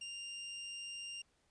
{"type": "tone", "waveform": "sawtooth", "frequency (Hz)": 2794, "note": "F7", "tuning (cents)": 0, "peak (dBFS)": -40, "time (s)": [0.01, 1.22], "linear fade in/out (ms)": 5, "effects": ["pink hiss -75 dBFS RMS until 1.5 s", "resampled to 22050 Hz"]}